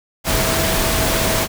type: tone in noise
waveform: sine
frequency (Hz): 651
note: E5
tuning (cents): -22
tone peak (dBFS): -25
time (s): 0.24-1.48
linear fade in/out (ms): 50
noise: pink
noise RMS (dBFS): -18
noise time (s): 0.24-1.48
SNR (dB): -10
effects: none

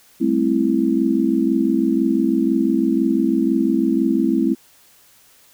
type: chord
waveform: sine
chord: A minor seventh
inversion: third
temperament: just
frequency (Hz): 198 / 220 / 264 / 330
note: G3 / A3 / C4 / E4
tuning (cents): +18 / 0 / +16 / +2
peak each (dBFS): -24 / -21 / -19 / -19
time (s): 0.2-4.55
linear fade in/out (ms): 20
effects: white hiss -52 dBFS RMS until 5.53 s

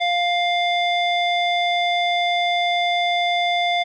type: tone with low-pass filter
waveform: square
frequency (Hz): 701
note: F5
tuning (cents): +6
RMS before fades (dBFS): -20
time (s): 0-3.84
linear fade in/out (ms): 20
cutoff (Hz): 3100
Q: 5
effects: none

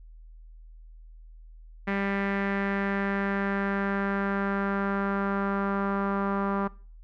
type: tone with low-pass filter sweep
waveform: sawtooth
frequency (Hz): 197.9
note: G3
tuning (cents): +17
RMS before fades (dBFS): -28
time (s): 1.87-6.68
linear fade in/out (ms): 10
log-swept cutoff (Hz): 2000 to 1200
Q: 3.3
effects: noise-tail reverb RT60 0.4 s tail -22 dB re dry + added 40 Hz sine -45 dBFS peak until 7.03 s

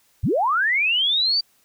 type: linear sweep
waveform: sine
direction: up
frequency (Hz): 55 to 4699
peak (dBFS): -17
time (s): 0.23-1.41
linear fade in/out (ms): 10
effects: white hiss -61 dBFS RMS until 1.64 s

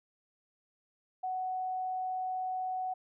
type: tone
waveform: sine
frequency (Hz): 744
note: F#5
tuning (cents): +9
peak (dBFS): -32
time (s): 1.23-2.94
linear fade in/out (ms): 10
effects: none

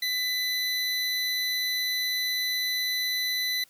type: tone pair together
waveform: square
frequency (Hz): 2000 / 4004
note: B6 / B7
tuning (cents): +21 / +23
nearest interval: octave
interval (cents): 1202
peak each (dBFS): -31 / -28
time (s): 0.02-3.64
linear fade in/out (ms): 5
effects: white hiss -60 dBFS RMS until 3.69 s

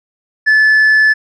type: tone with tanh clipping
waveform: sine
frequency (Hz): 1735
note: A6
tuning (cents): -25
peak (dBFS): -7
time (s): 0.46-1.14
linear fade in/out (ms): 20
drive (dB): 2
effects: none

